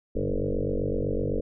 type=tone with frequency modulation; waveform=sine; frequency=218 Hz; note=A3; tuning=16 cents flat; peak=-24 dBFS; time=0.15-1.41 s; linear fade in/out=10 ms; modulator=47.9 Hz; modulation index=6.4; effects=none